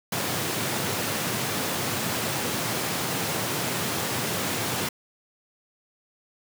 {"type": "high-pass noise", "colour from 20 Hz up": "pink", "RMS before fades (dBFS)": -28, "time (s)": [0.12, 4.89], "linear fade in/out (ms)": 5, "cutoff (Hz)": 100, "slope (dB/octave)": 48, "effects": []}